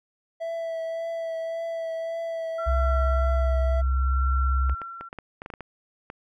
triangle tone with vibrato, 659.3 Hz, E5, in tune, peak -26 dBFS, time 0.4-3.82 s, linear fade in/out 20 ms, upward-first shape triangle, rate 1.8 Hz, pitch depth 19 cents each way
sine tone with tremolo, 1359 Hz, F6, 48 cents flat, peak -28 dBFS, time 2.58-5.09 s, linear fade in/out 10 ms, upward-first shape sine, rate 0.69 Hz, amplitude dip 70%
sine tone, 65.41 Hz, C2, in tune, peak -20 dBFS, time 2.66-4.75 s, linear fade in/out 20 ms
clicks, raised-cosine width 0.5 ms, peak -22 dBFS, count 11, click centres 4.696 / 4.817 / 5.01 / 5.129 / 5.187 / 5.419 / 5.461 / 5.502 / 5.538 / 5.607 / 6.101 s
effects none

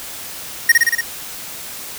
square tone with echo, 1866 Hz, A#6, 1 cent sharp, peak -6 dBFS, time 0.69-0.72 s, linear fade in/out 5 ms, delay 58 ms, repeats 5, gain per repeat -2 dB, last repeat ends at 1.01 s, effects white hiss -31 dBFS RMS until 1.98 s

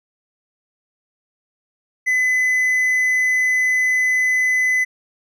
triangle tone, 2014 Hz, B6, 33 cents sharp, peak -13 dBFS, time 2.06-4.85 s, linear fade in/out 20 ms, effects none

